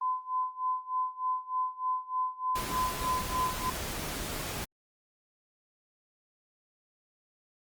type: tone with tremolo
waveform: sine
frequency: 1018 Hz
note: C6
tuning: 48 cents flat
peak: -26 dBFS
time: 0.01-3.7 s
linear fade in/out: 5 ms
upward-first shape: sine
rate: 3.3 Hz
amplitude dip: 90%
type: noise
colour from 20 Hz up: pink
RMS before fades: -36 dBFS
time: 2.55-4.65 s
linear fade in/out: 10 ms
effects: Opus 24 kbps